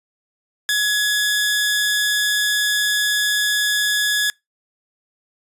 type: tone pair together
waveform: sawtooth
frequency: 1683 / 3566 Hz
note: G#6 / A7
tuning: +23 / +22 cents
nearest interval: octave + minor second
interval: 1299 cents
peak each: -14 / -20 dBFS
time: 0.69-4.3 s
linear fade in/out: 0 ms
effects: noise-tail reverb RT60 0.2 s tail -26 dB re dry + resampled to 32000 Hz